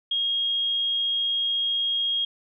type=tone; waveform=sine; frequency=3262 Hz; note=G#7; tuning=32 cents flat; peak=-22 dBFS; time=0.11-2.25 s; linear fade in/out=5 ms; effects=none